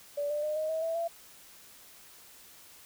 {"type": "tone with pitch steps", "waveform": "sine", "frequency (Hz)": [578, 592.9, 608.1, 623.8, 639.9, 656.3, 673.2], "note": ["D5", "D5", "D#5", "D#5", "D#5", "E5", "E5"], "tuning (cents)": [-28, 16, -40, 4, 48, -8, 36], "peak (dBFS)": -29, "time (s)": [0.17, 1.08], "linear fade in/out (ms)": 10, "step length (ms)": 130, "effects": ["white hiss -54 dBFS RMS until 2.85 s"]}